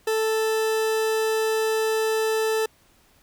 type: tone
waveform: 40% pulse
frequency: 440 Hz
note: A4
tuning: in tune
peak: -20 dBFS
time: 0.07-2.66 s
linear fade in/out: 5 ms
effects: pink hiss -59 dBFS RMS until 3.22 s